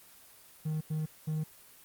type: tone bursts at uneven times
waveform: triangle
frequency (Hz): 155.56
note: D#3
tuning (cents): 0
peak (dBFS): -28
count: 3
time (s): 0.65-0.81 / 0.9-1.06 / 1.27-1.44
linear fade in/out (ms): 10
effects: white hiss -56 dBFS RMS until 1.84 s + Opus 24 kbps

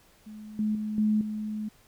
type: tone with level steps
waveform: sine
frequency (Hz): 213.6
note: G#3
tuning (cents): +49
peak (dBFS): -40 / -24 / -29 / -21 / -30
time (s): 0.26-1.69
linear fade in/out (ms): 10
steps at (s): 0.59 / 0.75 / 0.98 / 1.21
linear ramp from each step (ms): 2
effects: pink hiss -60 dBFS RMS until 1.87 s

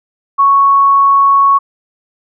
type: tone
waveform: sine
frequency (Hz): 1108.7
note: C#6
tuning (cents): 0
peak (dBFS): -5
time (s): 0.38-1.59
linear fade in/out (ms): 20
effects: none

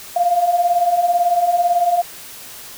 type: beating tone pair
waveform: sine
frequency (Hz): 685 / 703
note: F5 / F5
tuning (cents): -34 / +11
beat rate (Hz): 18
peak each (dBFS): -20 / -14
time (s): 0.16-2.02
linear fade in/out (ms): 5
effects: white hiss -36 dBFS RMS until 2.77 s

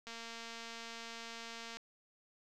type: click train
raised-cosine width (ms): 0.2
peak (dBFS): -30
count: 392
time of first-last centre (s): 0.07-1.77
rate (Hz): 230
effects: none

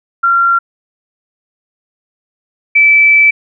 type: tone pair in turn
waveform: sine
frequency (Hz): 1376 / 2314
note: F6 / D7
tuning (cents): -26 / -26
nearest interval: major sixth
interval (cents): 900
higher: second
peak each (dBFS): -7 / -4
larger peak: second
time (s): 0.23-0.59 / 2.75-3.31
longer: second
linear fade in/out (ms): 10
effects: none

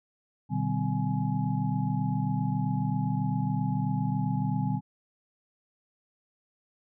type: tone cluster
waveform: sine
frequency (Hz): 120.8 / 148.3 / 191.5 / 254.6 / 843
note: B2 / D3 / G3 / C4 / G#5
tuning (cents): -38 / +17 / -40 / -47 / +26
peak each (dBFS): -31 / -30 / -31 / -34 / -37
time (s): 0.49-4.81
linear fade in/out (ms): 50
effects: none

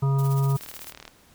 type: harmonic tone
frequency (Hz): 137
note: C#3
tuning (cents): -20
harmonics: 1 / 3 / 5 / 7 / 9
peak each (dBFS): -19 / -34 / -41 / -36 / -37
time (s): 0.02-0.57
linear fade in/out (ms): 10
type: noise with tremolo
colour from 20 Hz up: blue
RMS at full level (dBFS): -39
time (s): 0.18-0.93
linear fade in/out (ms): 10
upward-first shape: sine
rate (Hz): 16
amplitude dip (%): 70
type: click train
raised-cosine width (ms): 0.2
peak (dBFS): -23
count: 19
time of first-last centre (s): 0.61-1.079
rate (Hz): 38.4
effects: pink hiss -56 dBFS RMS until 1.34 s

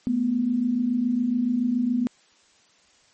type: tone pair together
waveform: sine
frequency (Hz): 219.8 / 246.9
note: A3 / B3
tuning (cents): -2 / 0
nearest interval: major second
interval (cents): 202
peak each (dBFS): -27 / -21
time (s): 0.07-2.07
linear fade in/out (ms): 0
effects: white hiss -59 dBFS RMS until 3.13 s + MP3 32 kbps

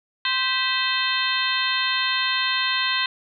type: harmonic tone with a mistuned harmonic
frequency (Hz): 520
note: C5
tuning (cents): -11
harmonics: 2 / 3 / 4 / 5 / 6 / 7 / 8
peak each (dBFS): -28 / -28 / -28 / -28 / -28 / -28 / -28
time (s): 0.25-3.06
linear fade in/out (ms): 2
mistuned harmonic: 4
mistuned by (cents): -93
effects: none

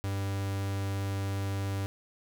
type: tone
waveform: 45% pulse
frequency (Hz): 98.4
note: G2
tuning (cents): +7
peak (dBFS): -30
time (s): 0.04-1.86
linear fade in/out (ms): 0
effects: none

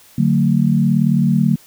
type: chord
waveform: sine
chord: D major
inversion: none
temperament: equal with one note detuned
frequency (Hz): 146.83 / 185 / 225.5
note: D3 / F#3 / A3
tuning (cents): 0 / 0 / +43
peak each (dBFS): -16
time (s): 0.18-1.56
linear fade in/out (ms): 5
effects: white hiss -47 dBFS RMS until 1.66 s

